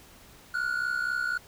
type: tone pair together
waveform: triangle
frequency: 1408 / 1472 Hz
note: F6 / F#6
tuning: +14 / -9 cents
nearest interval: minor second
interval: 77 cents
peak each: -29 / -27 dBFS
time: 0.54-1.38 s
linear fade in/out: 5 ms
effects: pink hiss -53 dBFS RMS until 1.47 s